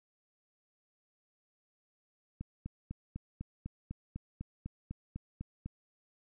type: click train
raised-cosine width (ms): 5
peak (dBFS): -27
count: 14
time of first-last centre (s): 2.41-5.66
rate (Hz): 4
effects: none